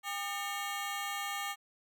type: ring-modulated tone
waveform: 20% pulse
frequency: 1007 Hz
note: B5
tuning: 33 cents sharp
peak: -27 dBFS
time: 0.03-1.56 s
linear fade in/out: 50 ms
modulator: 204 Hz
effects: none